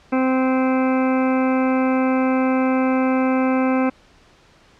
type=harmonic tone; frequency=260 Hz; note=C4; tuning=11 cents flat; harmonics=1 / 2 / 3 / 4 / 5 / 6 / 8 / 9 / 10; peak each=-17 / -23 / -27 / -29 / -31 / -33 / -35 / -36 / -37 dBFS; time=0.12-3.9 s; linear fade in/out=10 ms; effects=pink hiss -52 dBFS RMS until 4.79 s + low-pass 5000 Hz 12 dB/octave